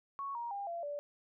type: tone with pitch steps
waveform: sine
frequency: 1108.7 / 943.1 / 802.3 / 682.5 / 580.6 Hz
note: C#6 / A#5 / G5 / F5 / D5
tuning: 0 / +20 / +40 / -40 / -20 cents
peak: -37 dBFS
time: 0.19-0.99 s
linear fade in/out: 0 ms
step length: 160 ms
effects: none